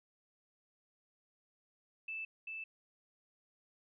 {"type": "tone with echo", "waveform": "sine", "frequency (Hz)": 2637, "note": "E7", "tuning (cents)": 0, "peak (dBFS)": -39, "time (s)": [2.08, 2.25], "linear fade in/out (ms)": 5, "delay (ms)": 390, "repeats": 1, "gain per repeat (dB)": -2, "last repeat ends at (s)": 2.64, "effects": []}